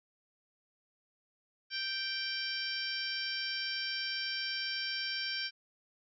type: harmonic tone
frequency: 782 Hz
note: G5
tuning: 4 cents flat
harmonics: 2 / 3 / 4 / 5 / 6 / 7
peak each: -40 / -42 / -41 / -48 / -40 / -40 dBFS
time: 1.7-5.51 s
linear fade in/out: 50 ms
effects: none